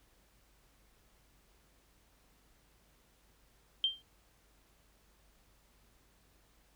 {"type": "tone with exponential decay", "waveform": "sine", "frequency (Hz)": 3158, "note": "G7", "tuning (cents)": 12, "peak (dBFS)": -24, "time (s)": [3.84, 4.02], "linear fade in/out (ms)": 1, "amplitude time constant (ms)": 39, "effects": ["added 50 Hz sine -69 dBFS peak until 6.75 s", "pink hiss -69 dBFS RMS until 6.75 s"]}